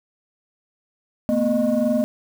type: tone cluster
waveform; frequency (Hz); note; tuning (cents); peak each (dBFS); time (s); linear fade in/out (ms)
sine; 226.4 / 248.9 / 612; A3 / B3 / D#5; +50 / +14 / -29; -20; 1.29-2.04; 0
effects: tanh soft clip ceiling -12 dBFS + 7-bit